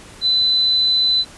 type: tone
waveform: sine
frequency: 4013 Hz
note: B7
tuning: 27 cents sharp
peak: -13 dBFS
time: 0.21-1.25 s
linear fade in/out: 50 ms
effects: pink hiss -41 dBFS RMS until 1.37 s + resampled to 24000 Hz